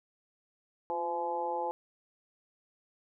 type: harmonic tone with a mistuned harmonic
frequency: 170.5 Hz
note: F3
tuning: 41 cents flat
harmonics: 2 / 3 / 4 / 5 / 6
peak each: -41 / -36 / -42 / -33 / -45 dBFS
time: 0.9-1.71 s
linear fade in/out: 0 ms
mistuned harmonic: 2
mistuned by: +49 cents
effects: none